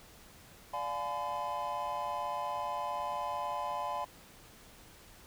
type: chord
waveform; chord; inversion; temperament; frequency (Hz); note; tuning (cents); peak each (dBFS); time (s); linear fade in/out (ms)
triangle; D diminished seventh; none; just; 587.3 / 704.8 / 845.8 / 1014.9; D5 / F5 / Ab5 / Cb6; 0 / +16 / +31 / +47; -40 / -39 / -37 / -35; 0.73-4.05; 10
effects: pink hiss -56 dBFS RMS until 5.26 s